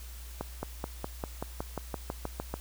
accelerating click train, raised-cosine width 1 ms, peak -19 dBFS, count 13, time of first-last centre 0.41-2.54 s, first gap 220 ms, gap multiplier 0.96, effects added 60 Hz sine -42 dBFS peak until 2.6 s + white hiss -51 dBFS RMS until 2.6 s

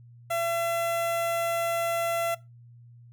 sawtooth tone with notch filter, 675 Hz, E5, 41 cents sharp, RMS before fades -28 dBFS, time 0.3-2.35 s, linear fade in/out 10 ms, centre 4800 Hz, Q 1.4, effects noise-tail reverb RT60 0.2 s tail -18 dB re dry + added 119 Hz sine -48 dBFS peak until 3.12 s

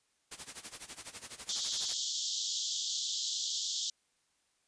white noise with tremolo, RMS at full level -42 dBFS, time 0.31-1.94 s, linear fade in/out 10 ms, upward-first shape sine, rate 12 Hz, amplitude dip 85%
pink band-pass noise, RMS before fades -36 dBFS, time 1.49-3.9 s, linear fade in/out 2 ms, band 3200 to 7400 Hz, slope 96 dB/octave
effects white hiss -75 dBFS RMS until 4.67 s + resampled to 22050 Hz

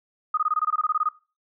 sine tone bursts, 1244.5 Hz, D#6, in tune, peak -19 dBFS, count 14, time 0.34-1.089 s, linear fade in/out 5 ms, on 34 ms, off 21 ms, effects noise-tail reverb RT60 0.3 s tail -18 dB re dry

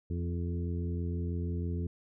harmonic tone with a mistuned harmonic, 86.2 Hz, F2, 22 cents flat, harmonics 1 / 2 / 3 / 4 / 5, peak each -32 / -38 / -42 / -44 / -46 dBFS, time 0.1-1.87 s, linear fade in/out 5 ms, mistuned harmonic 4, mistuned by +16 cents, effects none

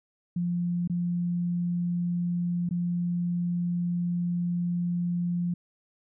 sine tone with dropouts, 174.61 Hz, F3, in tune, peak -25 dBFS, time 0.36-5.54 s, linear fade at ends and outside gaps 5 ms, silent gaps 0.876-0.897 / 2.691-2.709 s, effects none

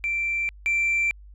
sine tone pair in turn, 2349 / 2349 Hz, D7 / D7, 0 / 0 cents, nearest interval unison, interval 0 cents, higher neither, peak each -22 / -18 dBFS, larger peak second, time 0.04-0.49 / 0.66-1.11 s, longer neither, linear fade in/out 0 ms, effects tanh soft clip ceiling -18 dBFS + added 50 Hz sine -43 dBFS peak until 1.34 s

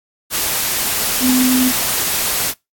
sine tone in noise, 254.9 Hz, C4, 45 cents flat, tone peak -12 dBFS, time 1.2-1.73 s, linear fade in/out 50 ms, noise white, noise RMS -18 dBFS, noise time 0.3-2.54 s, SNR +3 dB, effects noise-tail reverb RT60 0.2 s tail -24 dB re dry + AAC 64 kbps

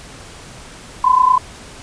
sine tone pair together, 1006.5 / 1036 Hz, B5 / C6, +33 / -17 cents, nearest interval minor second, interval 50 cents, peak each -11 / -13 dBFS, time 1.04-1.38 s, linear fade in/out 5 ms, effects pink hiss -37 dBFS RMS until 1.82 s + resampled to 22050 Hz

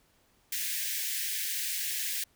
white high-pass noise, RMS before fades -33 dBFS, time 0.52-2.24 s, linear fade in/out 5 ms, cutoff 1600 Hz, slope 96 dB/octave, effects pink hiss -67 dBFS RMS until 2.35 s

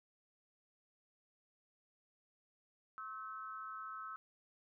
sine tone with amplitude modulation, 1298 Hz, E6, 27 cents flat, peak -40 dBFS, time 2.98-4.16 s, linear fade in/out 0 ms, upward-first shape sine, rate 216 Hz, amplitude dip 85%, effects none

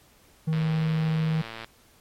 triangle tone, 158.8 Hz, D#3, 36 cents sharp, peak -20 dBFS, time 0.47-1.42 s, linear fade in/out 10 ms
click train, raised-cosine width 0.3 ms, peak -21 dBFS, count 127, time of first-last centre 0.53-1.645 s, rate 113 Hz
effects pink hiss -58 dBFS RMS until 2 s + MP3 64 kbps

